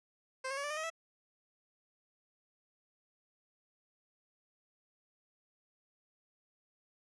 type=tone with pitch steps; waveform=15% pulse; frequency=523.3 / 543.3 / 564.1 / 585.7 / 608.1 / 631.4 / 655.5 Hz; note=C5 / C#5 / C#5 / D5 / D#5 / D#5 / E5; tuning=0 / -35 / +30 / -5 / -40 / +25 / -10 cents; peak=-30 dBFS; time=0.44-0.902 s; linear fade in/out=10 ms; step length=66 ms; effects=resampled to 22050 Hz